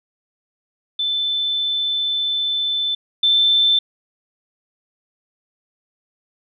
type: tone pair in turn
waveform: sine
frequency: 3525 / 3542 Hz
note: A7 / A7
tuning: +2 / +11 cents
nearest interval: unison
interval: 9 cents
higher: second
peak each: -18 / -12 dBFS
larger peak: second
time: 0.99-2.95 / 3.23-3.79 s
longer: first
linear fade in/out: 5 ms
effects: none